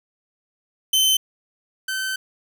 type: tone pair in turn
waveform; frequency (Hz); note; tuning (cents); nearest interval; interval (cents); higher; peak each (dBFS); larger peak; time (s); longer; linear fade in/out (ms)
sawtooth; 3073 / 1536.5; G7 / G6; -35 / -35; octave; 1200; first; -12 / -20; first; 0.93-1.17 / 1.88-2.16; second; 5
effects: none